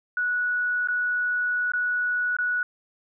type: tone with dropouts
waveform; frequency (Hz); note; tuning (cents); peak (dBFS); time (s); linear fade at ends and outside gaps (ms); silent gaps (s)
sine; 1469; F#6; -13; -22; 0.17-2.63; 2; 0.874-0.885 / 1.719-1.735 / 2.367-2.386
effects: none